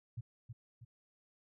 sine tone with echo, 116.9 Hz, A#2, 5 cents sharp, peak -38 dBFS, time 0.17-0.21 s, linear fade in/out 10 ms, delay 320 ms, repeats 2, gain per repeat -6 dB, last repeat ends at 0.85 s, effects none

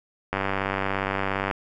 click train, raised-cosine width 0.5 ms, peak -10 dBFS, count 116, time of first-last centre 0.33-1.512 s, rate 97.3 Hz, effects none

